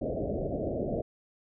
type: low-pass noise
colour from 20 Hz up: white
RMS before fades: -32 dBFS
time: 0.01-1.02 s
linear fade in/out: 10 ms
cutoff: 680 Hz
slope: 96 dB/octave
effects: none